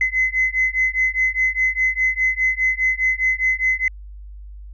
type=beating tone pair; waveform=sine; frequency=2039 / 2043.9 Hz; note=C7 / C7; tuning=-45 / -41 cents; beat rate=4.9 Hz; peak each=-19 dBFS; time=0.01-3.88 s; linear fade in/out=2 ms; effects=tanh soft clip ceiling -9 dBFS + added 50 Hz sine -34 dBFS peak until 4.73 s